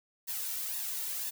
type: noise with flanger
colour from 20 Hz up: blue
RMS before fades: -36 dBFS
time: 0.27-1.31 s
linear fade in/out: 20 ms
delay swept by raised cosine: 1.1 to 2.2 ms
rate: 2 Hz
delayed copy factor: +0.6
effects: none